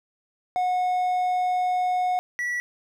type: tone pair in turn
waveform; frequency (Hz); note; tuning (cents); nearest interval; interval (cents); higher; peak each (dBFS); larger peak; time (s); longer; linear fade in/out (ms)
triangle; 729 / 1946.2; F#5 / B6; -26 / -26; octave + perfect fourth; 1700; second; -19 / -23; first; 0.56-2.19 / 2.39-2.6; first; 0
effects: none